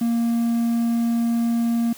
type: tone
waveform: triangle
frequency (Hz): 233.1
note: A#3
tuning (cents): 0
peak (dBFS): -16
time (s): 0.01-1.93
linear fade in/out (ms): 5
effects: white hiss -43 dBFS RMS until 1.97 s